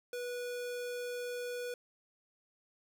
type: tone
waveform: square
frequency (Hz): 489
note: B4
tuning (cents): -17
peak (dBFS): -38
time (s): 0.13-1.74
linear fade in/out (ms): 2
effects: none